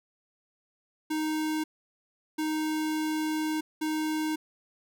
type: tone bursts at uneven times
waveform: square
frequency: 310.8 Hz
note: D#4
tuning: 2 cents flat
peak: -28 dBFS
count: 3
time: 1.1-1.64 / 2.38-3.61 / 3.81-4.36 s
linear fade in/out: 10 ms
effects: none